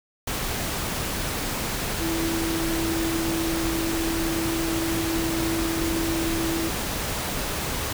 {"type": "tone in noise", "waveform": "sine", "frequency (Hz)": 329.2, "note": "E4", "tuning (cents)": -2, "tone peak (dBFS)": -25, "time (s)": [2, 6.69], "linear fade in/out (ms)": 5, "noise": "pink", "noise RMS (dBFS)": -28, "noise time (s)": [0.27, 7.93], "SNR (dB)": 0, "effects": []}